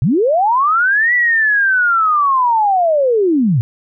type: linear two-way sweep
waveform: sine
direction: up then down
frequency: 102.9 to 1975.5 to 102.9 Hz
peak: -10 dBFS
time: 0.02-3.61 s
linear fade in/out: 0 ms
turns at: 1.14 s
effects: none